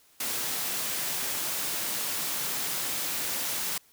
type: high-pass noise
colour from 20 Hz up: white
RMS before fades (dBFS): -31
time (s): 0.2-3.78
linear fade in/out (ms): 5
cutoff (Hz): 110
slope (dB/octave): 24
effects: white hiss -61 dBFS RMS until 3.92 s